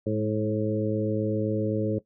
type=harmonic tone with a mistuned harmonic; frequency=107.8 Hz; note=A2; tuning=35 cents flat; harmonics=1 / 2 / 3 / 4 / 5; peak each=-30 / -30 / -30 / -30 / -30 dBFS; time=0.06-1.99 s; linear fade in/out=10 ms; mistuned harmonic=2; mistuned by=-29 cents; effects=noise-tail reverb RT60 0.1 s tail -17 dB re dry